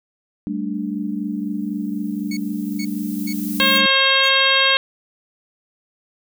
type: chord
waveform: sine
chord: G suspended second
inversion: none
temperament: equal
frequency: 196 / 220 / 293.7 Hz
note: G3 / A3 / D4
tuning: 0 / 0 / 0 cents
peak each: -26 dBFS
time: 0.47-3.86 s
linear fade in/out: 0 ms
type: noise with exponential growth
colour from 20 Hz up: violet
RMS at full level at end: -28 dBFS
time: 0.74-3.78 s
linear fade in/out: 0 ms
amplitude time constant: 660 ms
type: tone bursts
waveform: 20% pulse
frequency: 2217 Hz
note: C#7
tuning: in tune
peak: -24 dBFS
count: 5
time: 2.31-4.29 s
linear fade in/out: 5 ms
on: 60 ms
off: 420 ms
type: harmonic tone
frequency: 538 Hz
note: C5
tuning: 48 cents sharp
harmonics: 1 / 2 / 3 / 4 / 5 / 6 / 7 / 8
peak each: -24 / -22 / -20 / -23 / -20 / -19 / -22 / -25 dBFS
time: 3.6-4.77 s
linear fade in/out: 0 ms
effects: none